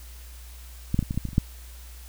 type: clicks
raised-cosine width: 5 ms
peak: -11 / -8 / -17 / -15 / -25 / -12 / -17 / -25 / -26 / -6 dBFS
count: 10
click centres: 0.944 / 0.991 / 1.027 / 1.109 / 1.144 / 1.176 / 1.253 / 1.288 / 1.332 / 1.381 s
effects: added 60 Hz sine -41 dBFS peak until 2.08 s + white hiss -50 dBFS RMS until 2.08 s